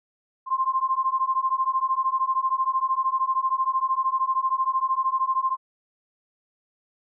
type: beating tone pair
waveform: sine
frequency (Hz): 1047 / 1060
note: C6 / C6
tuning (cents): +1 / +22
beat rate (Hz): 13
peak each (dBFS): -24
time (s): 0.46-5.57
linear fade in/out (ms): 50
effects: none